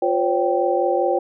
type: tone cluster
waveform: sine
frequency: 353 / 515 / 560 / 780 Hz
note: F4 / C5 / C#5 / G5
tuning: +19 / -28 / +18 / -9 cents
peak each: -22 dBFS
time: 0.02-1.19 s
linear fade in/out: 5 ms
effects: none